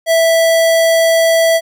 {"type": "tone", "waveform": "square", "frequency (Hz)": 658, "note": "E5", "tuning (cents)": -3, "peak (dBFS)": -9, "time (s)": [0.06, 1.61], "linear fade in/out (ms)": 50, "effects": []}